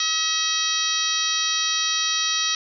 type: harmonic tone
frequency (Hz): 640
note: D#5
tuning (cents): +49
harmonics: 2 / 3 / 4 / 5 / 6 / 7 / 8 / 9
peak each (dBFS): -31 / -31 / -32 / -28 / -26 / -29 / -32 / -26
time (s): 0-2.55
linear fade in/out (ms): 2
effects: none